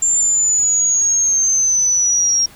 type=linear sweep; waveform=sine; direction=down; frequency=7320 to 5588 Hz; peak=-12 dBFS; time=0.02-2.46 s; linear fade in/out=5 ms; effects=pink hiss -43 dBFS RMS until 2.55 s